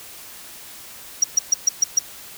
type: tone bursts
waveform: sine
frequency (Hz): 5690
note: F8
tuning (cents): +31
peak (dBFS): -10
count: 6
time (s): 1.22-1.99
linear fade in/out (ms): 5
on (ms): 20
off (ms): 130
effects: tanh soft clip ceiling -7 dBFS + white hiss -40 dBFS RMS until 2.37 s